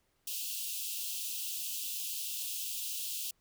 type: high-pass noise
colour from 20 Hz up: white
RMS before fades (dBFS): -38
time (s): 0.27-3.31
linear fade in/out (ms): 5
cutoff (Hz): 2600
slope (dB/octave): 96
effects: pink hiss -75 dBFS RMS until 3.4 s